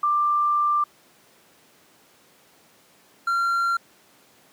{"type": "tone pair in turn", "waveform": ["sine", "triangle"], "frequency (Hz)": [1184, 1376.3], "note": ["D6", "F6"], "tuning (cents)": [14, -26], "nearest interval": "minor third", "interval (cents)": 260, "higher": "second", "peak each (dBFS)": -18, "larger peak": "neither", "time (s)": [[0.03, 0.84], [3.27, 3.77]], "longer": "first", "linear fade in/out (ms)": 5, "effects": ["pink hiss -56 dBFS RMS until 4.52 s", "high-pass 200 Hz 12 dB/octave"]}